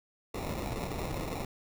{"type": "noise with sample-and-hold", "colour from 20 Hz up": "pink", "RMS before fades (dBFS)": -36, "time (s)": [0.34, 1.45], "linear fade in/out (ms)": 5, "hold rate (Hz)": 1575, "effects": []}